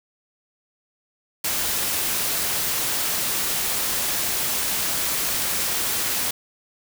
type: noise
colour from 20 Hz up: white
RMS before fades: -24 dBFS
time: 1.44-6.31 s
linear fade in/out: 5 ms
effects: none